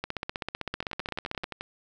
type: two click trains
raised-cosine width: 0.3 ms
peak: -15 / -19 dBFS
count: 23 / 11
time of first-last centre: 0.04-1.441 / 0.74-1.61 s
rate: 15.7 / 11.5 Hz
effects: none